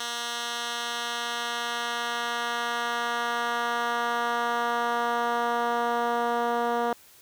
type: tone with band-pass filter sweep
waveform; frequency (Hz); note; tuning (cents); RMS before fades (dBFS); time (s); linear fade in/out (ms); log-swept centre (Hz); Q
10% pulse; 237.2; A#3; +30; -28; 0-6.93; 2; 4200 to 610; 0.81
effects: white hiss -54 dBFS RMS until 7.21 s